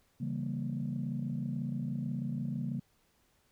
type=chord; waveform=sine; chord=C# diminished seventh; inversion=none; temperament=equal with one note detuned; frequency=138.59 / 164.81 / 194.98 / 233.1 Hz; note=C#3 / E3 / G3 / Bb3; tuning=0 / 0 / -9 / 0 cents; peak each=-36 / -40 / -39 / -37 dBFS; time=0.2-2.8 s; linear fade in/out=10 ms; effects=tanh soft clip ceiling -25 dBFS + pink hiss -71 dBFS RMS until 3.51 s